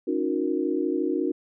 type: chord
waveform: sine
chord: D# minor seventh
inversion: third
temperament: equal with one note detuned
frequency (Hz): 277.2 / 311.1 / 362.6 / 466.2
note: C#4 / D#4 / F#4 / A#4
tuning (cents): 0 / 0 / -35 / 0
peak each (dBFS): -29 / -27 / -27 / -32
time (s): 0.07-1.32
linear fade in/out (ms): 10
effects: none